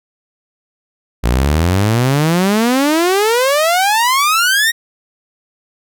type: exponential sweep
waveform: sawtooth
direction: up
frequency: 55.9 to 1900 Hz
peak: -7 dBFS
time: 1.23-4.72 s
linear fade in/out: 20 ms
effects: none